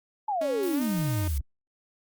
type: exponential sweep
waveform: sine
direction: down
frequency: 880 to 63.3 Hz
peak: -25 dBFS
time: 0.28-1.41 s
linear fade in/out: 5 ms
type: tone with pitch glide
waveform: sawtooth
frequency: 277.2 to 307.6 Hz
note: C#4 to D#4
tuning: 0 to -20 cents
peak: -29 dBFS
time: 0.41-1.28 s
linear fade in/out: 5 ms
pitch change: +180 cents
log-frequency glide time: 0.74-0.82 s
type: noise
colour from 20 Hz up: blue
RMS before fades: -40 dBFS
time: 0.63-1.38 s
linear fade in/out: 2 ms
effects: Opus 48 kbps